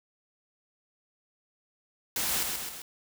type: noise with echo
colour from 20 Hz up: white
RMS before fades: -30 dBFS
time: 2.16-2.43 s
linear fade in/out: 2 ms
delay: 130 ms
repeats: 3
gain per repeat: -4 dB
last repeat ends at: 2.82 s
effects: none